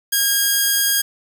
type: tone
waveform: 5% pulse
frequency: 1629 Hz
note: G#6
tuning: 34 cents flat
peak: -4 dBFS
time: 0.12-1.02 s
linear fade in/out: 10 ms
effects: none